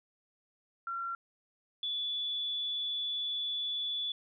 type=tone pair in turn; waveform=sine; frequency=1368 / 3447 Hz; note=F6 / A7; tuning=-36 / -36 cents; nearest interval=octave + major third; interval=1600 cents; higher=second; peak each=-34 / -32 dBFS; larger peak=second; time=0.87-1.15 / 1.83-4.12 s; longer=second; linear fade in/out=2 ms; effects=none